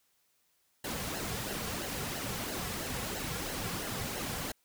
pink noise with flanger, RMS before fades -37 dBFS, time 0.84-4.52 s, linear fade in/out 5 ms, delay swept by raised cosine 0.83 to 3.33 ms, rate 3 Hz, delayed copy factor -0.6, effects white hiss -73 dBFS RMS until 4.64 s

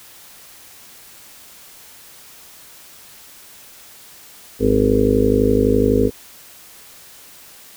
harmonic tone with a mistuned harmonic, 51.91 Hz, G#1, in tune, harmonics 1 / 2 / 4 / 5 / 6 / 7 / 8 / 9 / 10, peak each -23 / -22 / -23 / -18 / -28 / -27 / -18 / -19 / -28 dBFS, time 4.59-6.11 s, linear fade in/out 50 ms, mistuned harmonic 10, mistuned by -32 cents, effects white hiss -43 dBFS RMS until 7.76 s

